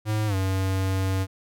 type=tone with pitch glide; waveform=square; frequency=107.5 to 95.22 Hz; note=A2 to G2; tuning=-40 to -50 cents; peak=-23 dBFS; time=0.05-1.27 s; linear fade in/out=50 ms; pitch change=-210 cents; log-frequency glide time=0.27-0.35 s; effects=none